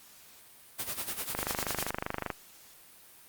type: noise with tremolo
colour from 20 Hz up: white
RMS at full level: -33 dBFS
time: 0.78-1.91 s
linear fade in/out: 20 ms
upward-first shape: sine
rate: 10 Hz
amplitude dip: 75%
type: click train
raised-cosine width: 0.5 ms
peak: -16 dBFS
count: 25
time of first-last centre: 1.35-2.302 s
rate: 25.2 Hz
effects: white hiss -55 dBFS RMS until 3.28 s + Opus 48 kbps